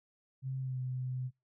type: tone with pitch glide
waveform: sine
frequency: 132.2 to 127.84 Hz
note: C3 to C3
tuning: +18 to -40 cents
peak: -34 dBFS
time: 0.42-1.31 s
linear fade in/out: 50 ms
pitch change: -58 cents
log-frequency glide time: 0.59-0.78 s
effects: noise-tail reverb RT60 0.2 s tail -23 dB re dry